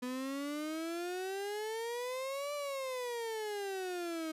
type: exponential two-way sweep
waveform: 35% pulse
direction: up then down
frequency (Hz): 246.9 to 587.3 to 313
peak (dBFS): -35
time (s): 0.02-4.32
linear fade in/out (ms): 10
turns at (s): 2.54
effects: resampled to 32000 Hz